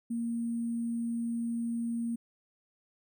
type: tone with sample-and-hold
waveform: sine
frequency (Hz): 233.1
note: A#3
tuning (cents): 0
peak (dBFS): -30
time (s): 0.1-2.16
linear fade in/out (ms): 10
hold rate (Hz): 8820
effects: none